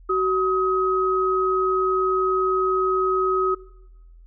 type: tone pair together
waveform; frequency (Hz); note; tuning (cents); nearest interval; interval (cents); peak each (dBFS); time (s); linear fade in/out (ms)
sine; 376.4 / 1266; F#4 / D#6; +30 / +30; octave + major sixth; 2100; -21 / -21; 0.09-3.55; 10
effects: noise-tail reverb RT60 0.9 s tail -19 dB re dry + added 42 Hz sine -44 dBFS peak until 4.26 s